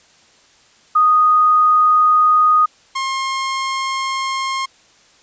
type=tone pair in turn; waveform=sine / sawtooth; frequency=1241 / 1068.7 Hz; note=D#6 / C6; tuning=-5 / +36 cents; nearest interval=minor third; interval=259 cents; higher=first; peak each=-9 / -15 dBFS; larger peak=first; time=0.95-2.66 / 2.95-4.66 s; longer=neither; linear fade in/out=10 ms; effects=white hiss -51 dBFS RMS until 5.22 s + resampled to 16000 Hz